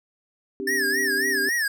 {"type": "chord", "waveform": "sine", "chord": "C suspended second", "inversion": "none", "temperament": "equal", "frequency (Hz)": [261.6, 293.7, 392], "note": ["C4", "D4", "G4"], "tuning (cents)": [0, 0, 0], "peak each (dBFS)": [-34, -34, -29], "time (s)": [0.6, 1.49], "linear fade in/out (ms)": 0}
{"type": "tone with vibrato", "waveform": "square", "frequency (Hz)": 1760, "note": "A6", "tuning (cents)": 0, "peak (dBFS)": -22, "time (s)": [0.67, 1.68], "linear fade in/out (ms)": 5, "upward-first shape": "sine", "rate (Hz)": 3.7, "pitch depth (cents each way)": 150}
{"effects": []}